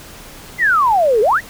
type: exponential two-way sweep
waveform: sine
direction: down then up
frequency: 2093 to 407 to 2093 Hz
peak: -10 dBFS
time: 0.58-1.41 s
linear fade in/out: 50 ms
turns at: 1.21 s
effects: pink hiss -37 dBFS RMS until 1.49 s